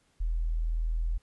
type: tone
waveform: sine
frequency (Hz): 40.73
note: E1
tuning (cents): -20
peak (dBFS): -26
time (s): 0.2-1.18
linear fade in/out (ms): 10
effects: pink hiss -69 dBFS RMS until 1.22 s + resampled to 24000 Hz